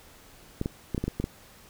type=clicks; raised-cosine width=3 ms; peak=-15 dBFS; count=8; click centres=0.614 / 0.659 / 0.947 / 0.979 / 1.04 / 1.08 / 1.2 / 1.241 s; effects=pink hiss -53 dBFS RMS until 1.69 s